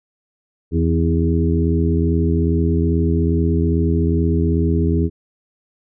harmonic tone with a mistuned harmonic, 82.41 Hz, E2, in tune, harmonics 1 / 2 / 3 / 4 / 5, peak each -17 / -20 / -22 / -23 / -24 dBFS, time 0.71-5.1 s, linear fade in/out 50 ms, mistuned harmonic 3, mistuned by +43 cents, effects none

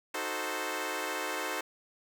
10% pulse chord, D# diminished seventh, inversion none, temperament equal, 311.1 / 370 / 440 / 523.3 Hz, D#4 / F#4 / A4 / C5, 0 / 0 / 0 / 0 cents, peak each -31 / -31 / -30 / -29 dBFS, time 0.14-1.61 s, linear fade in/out 5 ms, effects none

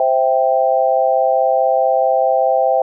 sine chord, C major, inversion none, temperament equal, 523.3 / 659.3 / 784 Hz, C5 / E5 / G5, 0 / 0 / 0 cents, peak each -16 dBFS, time 0-2.82 s, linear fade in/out 2 ms, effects none

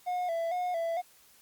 triangle tone with vibrato, 693 Hz, F5, 14 cents flat, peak -27 dBFS, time 0.06-1.02 s, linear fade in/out 20 ms, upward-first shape square, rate 2.2 Hz, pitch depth 68 cents each way, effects white hiss -60 dBFS RMS until 1.41 s + Opus 48 kbps

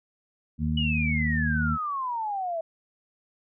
harmonic tone, 77 Hz, D#2, 17 cents flat, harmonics 1 / 2 / 3, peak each -28 / -28 / -28 dBFS, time 0.58-1.78 s, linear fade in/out 50 ms
sine exponential sweep, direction down, 2960 to 642 Hz, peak -27 dBFS, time 0.77-2.61 s, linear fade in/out 5 ms
effects none

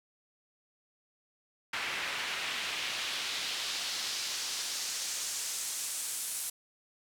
pink noise with band-pass filter sweep, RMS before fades -36 dBFS, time 1.73-6.5 s, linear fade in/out 5 ms, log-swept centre 2100 to 10000 Hz, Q 1.3, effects none

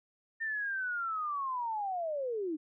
sine linear sweep, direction down, 1815 to 293.7 Hz, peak -32 dBFS, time 0.4-2.57 s, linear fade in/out 20 ms, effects none

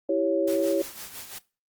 sine chord, C# diminished, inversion first, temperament equal, 329.6 / 392 / 554.4 Hz, E4 / G4 / C#5, 0 / 0 / 0 cents, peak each -26 / -28 / -24 dBFS, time 0.09-0.82 s, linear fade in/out 5 ms
white noise with tremolo, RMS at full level -38 dBFS, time 0.47-1.39 s, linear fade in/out 10 ms, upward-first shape sine, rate 5.9 Hz, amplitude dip 60%
effects noise-tail reverb RT60 0.3 s tail -19 dB re dry + Opus 32 kbps

